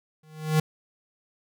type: tone with exponential growth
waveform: square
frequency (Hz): 155.56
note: D#3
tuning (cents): 0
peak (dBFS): -17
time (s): 0.23-0.6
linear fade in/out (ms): 5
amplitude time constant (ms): 80
effects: none